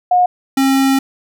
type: tone pair in turn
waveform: sine / square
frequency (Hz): 721 / 269.5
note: F#5 / C#4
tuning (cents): -45 / -49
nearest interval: octave + perfect fourth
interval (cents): 1704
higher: first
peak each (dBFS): -8 / -11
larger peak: first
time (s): 0.11-0.26 / 0.57-0.99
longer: second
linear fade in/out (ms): 5
effects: none